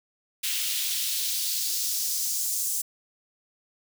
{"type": "noise with high-pass filter sweep", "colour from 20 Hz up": "white", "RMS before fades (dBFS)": -28, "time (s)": [0.43, 2.82], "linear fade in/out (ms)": 10, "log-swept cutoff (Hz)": [2700, 7300], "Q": 1.6, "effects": []}